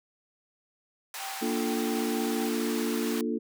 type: high-pass noise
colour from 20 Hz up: pink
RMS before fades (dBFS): -38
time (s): 1.14-3.21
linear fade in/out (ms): 2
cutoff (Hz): 780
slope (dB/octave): 24
type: tone with tremolo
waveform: sine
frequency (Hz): 778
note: G5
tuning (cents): -13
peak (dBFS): -37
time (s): 1.18-2.51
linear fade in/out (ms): 50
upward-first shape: sine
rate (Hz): 4.2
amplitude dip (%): 35
type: chord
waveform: sine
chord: Bb major seventh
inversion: none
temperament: equal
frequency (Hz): 233.1 / 293.7 / 349.2 / 440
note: Bb3 / D4 / F4 / A4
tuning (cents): 0 / 0 / 0 / 0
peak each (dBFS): -30 / -33 / -34 / -34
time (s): 1.41-3.39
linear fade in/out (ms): 20
effects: none